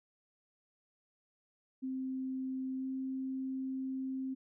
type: tone with pitch glide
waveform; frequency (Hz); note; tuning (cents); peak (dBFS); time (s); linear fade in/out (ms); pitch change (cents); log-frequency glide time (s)
sine; 261.6 to 263.6; C4 to C4; 0 to +13; -35; 1.82-4.35; 20; +13; 2.77-2.86
effects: none